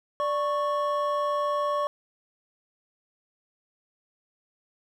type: tone pair together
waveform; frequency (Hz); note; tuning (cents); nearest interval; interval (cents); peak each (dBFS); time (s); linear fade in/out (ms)
triangle; 587.3 / 1105.6; D5 / C#6; 0 / -5; major seventh; 1095; -25; 0.2-1.87; 0
effects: none